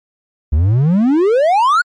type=exponential sweep; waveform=triangle; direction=up; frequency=69.3 to 1490 Hz; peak=-7 dBFS; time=0.52-1.82 s; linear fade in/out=10 ms; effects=MP3 48 kbps